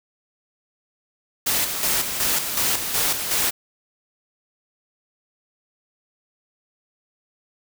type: noise with tremolo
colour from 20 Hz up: white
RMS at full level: -21 dBFS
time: 1.46-3.51 s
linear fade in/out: 10 ms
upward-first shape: square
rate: 2.7 Hz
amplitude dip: 50%
effects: none